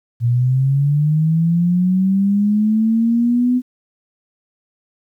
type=linear sweep; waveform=sine; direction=up; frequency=116.54 to 252.4 Hz; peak=-12 dBFS; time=0.2-3.62 s; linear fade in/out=50 ms; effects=9-bit